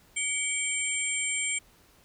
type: tone cluster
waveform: sine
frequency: 2265 / 3151 / 7410 / 8680 Hz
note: C#7 / G7 / A#8 / C#9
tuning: +37 / +8 / -11 / -37 cents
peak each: -31 / -39 / -32 / -32 dBFS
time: 0.16-1.59 s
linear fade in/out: 10 ms
effects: pink hiss -60 dBFS RMS until 2.04 s